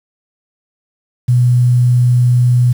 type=tone with quantisation; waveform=sine; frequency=123.1 Hz; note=B2; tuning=5 cents flat; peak=-7 dBFS; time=1.28-2.73 s; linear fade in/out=10 ms; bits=6; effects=none